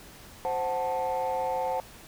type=chord; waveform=sine; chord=F# diminished; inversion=second; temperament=equal; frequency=523.3 / 740 / 880 Hz; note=C5 / F#5 / A5; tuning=0 / 0 / 0 cents; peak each=-29 / -30 / -29 dBFS; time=0.45-1.8 s; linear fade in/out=0 ms; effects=tanh soft clip ceiling -22 dBFS + pink hiss -49 dBFS RMS until 2.07 s